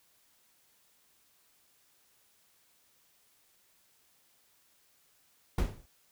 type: noise with exponential decay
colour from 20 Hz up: brown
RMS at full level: -23 dBFS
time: 5.58-5.86 s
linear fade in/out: 5 ms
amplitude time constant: 59 ms
effects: white hiss -68 dBFS RMS until 6.11 s